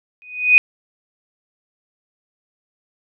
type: tone with exponential growth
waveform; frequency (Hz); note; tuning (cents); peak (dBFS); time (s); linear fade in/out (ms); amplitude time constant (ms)
sine; 2489; D#7; 0; -3; 0.22-0.58; 0; 78
effects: none